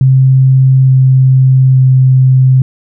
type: tone with pitch steps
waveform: sine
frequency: 132 / 131.16 / 130.33 Hz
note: C3 / C3 / C3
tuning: +16 / +5 / -6 cents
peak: -3 dBFS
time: 0.01-2.62 s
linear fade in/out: 2 ms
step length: 870 ms
effects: none